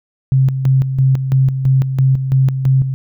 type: tone with tremolo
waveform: sine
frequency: 132.8 Hz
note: C3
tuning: 26 cents sharp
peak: -8 dBFS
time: 0.32-2.94 s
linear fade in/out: 0 ms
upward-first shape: square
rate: 3 Hz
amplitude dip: 60%
effects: none